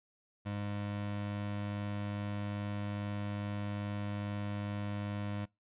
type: tone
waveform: 25% pulse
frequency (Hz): 102.4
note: G#2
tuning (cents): -24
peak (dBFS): -32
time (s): 0.45-5.46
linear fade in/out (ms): 20
effects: noise-tail reverb RT60 0.2 s tail -23 dB re dry + resampled to 8000 Hz